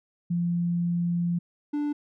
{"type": "tone pair in turn", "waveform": ["sine", "triangle"], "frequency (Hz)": [172.8, 293.7], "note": ["F3", "D4"], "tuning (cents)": [-18, 0], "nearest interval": "major sixth", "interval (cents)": 918, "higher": "second", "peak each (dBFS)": -23, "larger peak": "neither", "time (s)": [[0.3, 1.39], [1.73, 1.93]], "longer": "first", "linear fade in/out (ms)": 10, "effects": []}